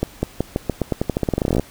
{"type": "accelerating click train", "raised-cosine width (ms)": 2, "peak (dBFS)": -5, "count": 23, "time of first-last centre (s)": [0.03, 1.597], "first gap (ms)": 200, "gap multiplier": 0.88, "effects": ["pink hiss -44 dBFS RMS until 1.7 s"]}